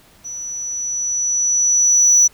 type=tone with level ramp; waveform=sine; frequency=5920 Hz; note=F#8; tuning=in tune; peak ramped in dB=-27 to -5 dBFS; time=0.24-2.28 s; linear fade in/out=20 ms; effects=tanh soft clip ceiling -7 dBFS + pink hiss -50 dBFS RMS until 2.33 s